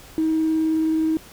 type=tone with vibrato; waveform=triangle; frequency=317.7 Hz; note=D#4; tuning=36 cents sharp; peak=-14 dBFS; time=0.18-1.17 s; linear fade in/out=0 ms; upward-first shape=sine; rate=19 Hz; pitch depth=9 cents each way; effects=tanh soft clip ceiling -15 dBFS + pink hiss -45 dBFS RMS until 1.32 s